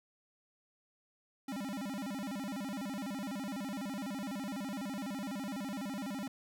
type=tone with vibrato; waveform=square; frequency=231.9 Hz; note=A#3; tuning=9 cents flat; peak=-38 dBFS; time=1.48-6.28 s; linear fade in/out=5 ms; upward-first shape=square; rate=12 Hz; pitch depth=270 cents each way; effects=none